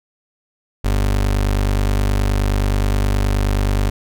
30% pulse tone, 49.5 Hz, G1, 18 cents sharp, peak -12 dBFS, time 0.84-3.9 s, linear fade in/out 10 ms, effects none

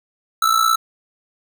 square tone with amplitude modulation, 1318.5 Hz, E6, in tune, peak -11 dBFS, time 0.42-0.76 s, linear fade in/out 5 ms, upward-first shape sine, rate 58.6 Hz, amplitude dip 75%, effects none

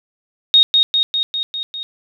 sine tone with echo, 3729 Hz, A#7, in tune, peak -6 dBFS, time 0.54-0.63 s, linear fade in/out 0 ms, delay 200 ms, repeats 6, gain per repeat -3 dB, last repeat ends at 1.83 s, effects none

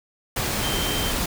sine tone in noise, 3133 Hz, G7, 2 cents flat, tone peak -29 dBFS, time 0.63-1.11 s, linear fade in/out 5 ms, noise pink, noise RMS -25 dBFS, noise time 0.36-1.26 s, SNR -7 dB, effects none

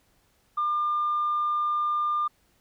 sine tone, 1200 Hz, D6, 37 cents sharp, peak -22 dBFS, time 0.57-2.28 s, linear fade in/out 10 ms, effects tanh soft clip ceiling -19 dBFS + pink hiss -66 dBFS RMS until 2.6 s

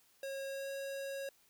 square tone with pitch glide, 544 to 548.7 Hz, C#5 to C#5, -33 to -18 cents, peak -40 dBFS, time 0.23-1.29 s, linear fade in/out 2 ms, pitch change +15 cents, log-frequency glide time 0.48-0.7 s, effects white hiss -69 dBFS RMS until 1.49 s

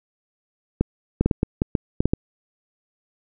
clicks, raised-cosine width 3 ms, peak -5 dBFS, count 10, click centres 0.81 / 1.21 / 1.26 / 1.312 / 1.431 / 1.619 / 1.752 / 2.005 / 2.056 / 2.135 s, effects none

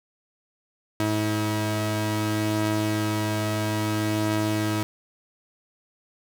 sawtooth tone pair together, 106.8 / 321 Hz, G#2 / E4, +49 / -46 cents, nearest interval octave + perfect fifth, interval 1905 cents, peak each -22 dBFS, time 1-4.83 s, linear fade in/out 0 ms, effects none

